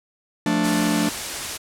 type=chord; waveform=45% pulse; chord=D minor; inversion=first; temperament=just; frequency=176.2 / 220.2 / 293.7 Hz; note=F3 / A3 / D4; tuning=+16 / +2 / 0 cents; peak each=-25 / -23 / -22 dBFS; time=0.46-1.09 s; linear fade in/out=2 ms
type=noise; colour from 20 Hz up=white; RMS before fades=-28 dBFS; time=0.63-1.58 s; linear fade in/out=20 ms
effects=low-pass 10000 Hz 12 dB/octave